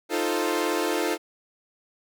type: chord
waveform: sawtooth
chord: F dominant seventh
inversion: third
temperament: equal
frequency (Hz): 311.1 / 349.2 / 440 / 523.3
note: Eb4 / F4 / A4 / C5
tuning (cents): 0 / 0 / 0 / 0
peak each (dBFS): -25 / -24 / -25 / -28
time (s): 0.09-1.18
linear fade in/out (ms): 50
effects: none